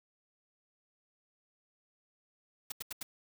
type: noise bursts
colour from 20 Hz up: white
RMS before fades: -39 dBFS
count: 4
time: 2.7-3.03 s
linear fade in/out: 5 ms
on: 21 ms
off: 82 ms
effects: none